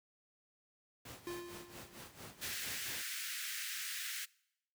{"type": "noise with tremolo", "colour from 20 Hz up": "pink", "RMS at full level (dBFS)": -49, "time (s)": [1.05, 3.02], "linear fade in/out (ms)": 5, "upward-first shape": "sine", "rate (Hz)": 4.4, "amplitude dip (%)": 75}
{"type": "tone with exponential decay", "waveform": "square", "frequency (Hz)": 349.2, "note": "F4", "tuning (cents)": 0, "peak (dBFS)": -40, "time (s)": [1.27, 2.29], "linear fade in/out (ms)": 0, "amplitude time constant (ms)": 220}
{"type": "high-pass noise", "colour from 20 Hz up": "pink", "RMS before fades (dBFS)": -42, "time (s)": [2.41, 4.26], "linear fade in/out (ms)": 20, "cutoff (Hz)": 1500, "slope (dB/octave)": 48}
{"effects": ["noise-tail reverb RT60 0.8 s tail -24 dB re dry", "high-pass 80 Hz 12 dB/octave"]}